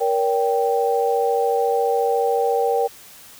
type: chord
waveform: sine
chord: G diminished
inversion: first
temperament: just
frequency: 470.4 / 564.5 / 784 Hz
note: Bb4 / Db5 / G5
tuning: +16 / +31 / 0 cents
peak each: -19 / -25 / -21 dBFS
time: 0-2.88 s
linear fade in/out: 20 ms
effects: white hiss -44 dBFS RMS until 3.39 s